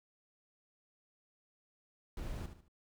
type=noise with echo; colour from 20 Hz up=brown; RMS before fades=-41 dBFS; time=2.17-2.46 s; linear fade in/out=2 ms; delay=74 ms; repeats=3; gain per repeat=-9 dB; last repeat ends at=2.682 s; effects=none